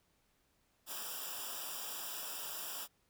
white noise with comb filter, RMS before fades -43 dBFS, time 0.86-2.88 s, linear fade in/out 50 ms, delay 0.47 ms, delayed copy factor -1, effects pink hiss -75 dBFS RMS until 3.09 s

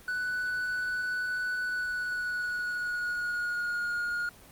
triangle tone with pitch glide, 1488 to 1429.9 Hz, F#6 to F6, +9 to +40 cents, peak -27 dBFS, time 0.08-4.29 s, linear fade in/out 2 ms, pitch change -69 cents, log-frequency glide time 1.62-3.89 s, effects pink hiss -53 dBFS RMS until 4.51 s + Opus 24 kbps

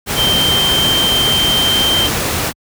sine tone in noise, 3136 Hz, G7, in tune, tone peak -12 dBFS, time 0.15-2.1 s, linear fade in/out 50 ms, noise pink, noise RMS -17 dBFS, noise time 0.06-2.53 s, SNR +2 dB, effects high-pass 60 Hz 12 dB/octave

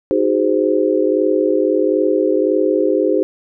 sine chord, Ab dominant seventh, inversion second, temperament just, 311.5 / 373.8 / 415.3 / 519.1 Hz, Eb4 / Gb4 / Ab4 / C5, +2 / +18 / 0 / -14 cents, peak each -18 dBFS, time 0.11-3.23 s, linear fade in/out 0 ms, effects none

